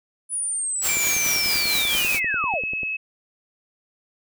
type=linear sweep; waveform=sine; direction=down; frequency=9956 to 415.3 Hz; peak=-23 dBFS; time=0.29-2.62 s; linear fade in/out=50 ms
type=noise with tremolo; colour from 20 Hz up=white; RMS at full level=-24 dBFS; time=0.81-2.2 s; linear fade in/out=50 ms; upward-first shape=triangle; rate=4.5 Hz; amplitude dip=40%
type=tone with pitch glide; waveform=sine; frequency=2339 to 2580 Hz; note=D7 to E7; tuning=-8 to -38 cents; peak=-24 dBFS; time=0.88-2.97 s; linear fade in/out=10 ms; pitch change=+170 cents; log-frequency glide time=1.89-2.16 s
type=click train; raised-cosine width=2 ms; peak=-23 dBFS; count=20; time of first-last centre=0.97-2.833 s; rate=10.2 Hz
effects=none